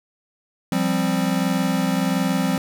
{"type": "chord", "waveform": "square", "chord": "F suspended second", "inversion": "none", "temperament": "equal", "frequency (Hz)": [174.61, 196, 261.6], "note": ["F3", "G3", "C4"], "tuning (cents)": [0, 0, 0], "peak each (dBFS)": -24, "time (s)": [0.72, 2.58], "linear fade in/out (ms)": 2, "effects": []}